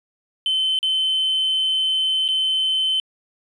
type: tone with dropouts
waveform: triangle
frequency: 3067 Hz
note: G7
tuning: 38 cents flat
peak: -15 dBFS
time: 0.46-3 s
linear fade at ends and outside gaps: 1 ms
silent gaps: 0.79-0.829 / 2.28-2.287 s
effects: tanh soft clip ceiling -13 dBFS + resampled to 22050 Hz